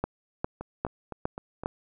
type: two click trains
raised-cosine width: 1 ms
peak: -22 / -13 dBFS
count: 5 / 5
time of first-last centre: 0.61-1.636 / 0.04-1.659 s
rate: 3.9 / 2.47 Hz
effects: none